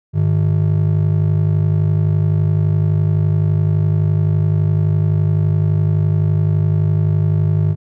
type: ring-modulated tone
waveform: triangle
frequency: 126.9 Hz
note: B2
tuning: 47 cents sharp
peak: -7 dBFS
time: 0.13-7.76 s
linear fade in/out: 50 ms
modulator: 25.9 Hz
effects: none